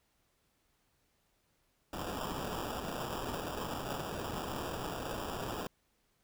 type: noise with sample-and-hold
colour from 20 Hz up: violet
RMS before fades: -39 dBFS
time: 1.93-5.67 s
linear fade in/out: 2 ms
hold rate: 2100 Hz
effects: pink hiss -75 dBFS RMS until 6.23 s